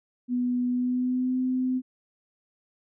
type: tone with pitch glide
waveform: sine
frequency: 246.9 to 255.8 Hz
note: B3 to C4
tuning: 0 to -39 cents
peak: -23 dBFS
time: 0.28-1.82 s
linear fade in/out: 50 ms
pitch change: +61 cents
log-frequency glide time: 0.68-1.38 s
effects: none